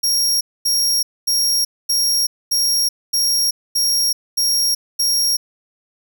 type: tone bursts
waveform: sawtooth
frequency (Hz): 5588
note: F8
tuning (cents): 0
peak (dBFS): -12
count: 9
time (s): 0.03-5.37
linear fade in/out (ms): 10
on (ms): 380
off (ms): 240
effects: none